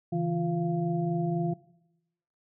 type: tone cluster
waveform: sine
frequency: 141.8 / 165.8 / 348.4 / 691 Hz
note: C#3 / E3 / F4 / F5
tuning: +40 / +10 / -4 / -19 cents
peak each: -35 / -28 / -32 / -35 dBFS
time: 0.12-1.54 s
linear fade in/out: 10 ms
effects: noise-tail reverb RT60 0.9 s tail -20 dB re dry